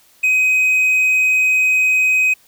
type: tone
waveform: triangle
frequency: 2519 Hz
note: D#7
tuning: 21 cents sharp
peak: -10 dBFS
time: 0.23-2.34 s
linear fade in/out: 10 ms
effects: white hiss -52 dBFS RMS until 2.47 s